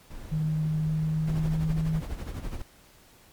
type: noise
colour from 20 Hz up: brown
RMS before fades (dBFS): -40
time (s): 0.1-1.53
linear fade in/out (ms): 10
type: tone with pitch glide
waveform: sine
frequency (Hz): 155.56 to 158.83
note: D#3 to D#3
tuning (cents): 0 to +36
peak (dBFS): -24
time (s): 0.31-2.01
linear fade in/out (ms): 20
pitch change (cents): +36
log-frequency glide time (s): 0.77-1.73
type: noise with tremolo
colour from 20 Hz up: brown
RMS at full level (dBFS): -31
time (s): 1.27-2.62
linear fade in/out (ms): 5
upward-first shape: sine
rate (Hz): 12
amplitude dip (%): 65
effects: pink hiss -56 dBFS RMS until 3.32 s + MP3 96 kbps